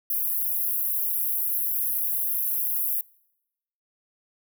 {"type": "high-pass noise", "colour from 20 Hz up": "pink", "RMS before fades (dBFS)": -26, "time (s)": [0.1, 3.01], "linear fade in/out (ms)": 2, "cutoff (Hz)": 11000, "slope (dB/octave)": 96, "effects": ["noise-tail reverb RT60 0.9 s tail -26 dB re dry"]}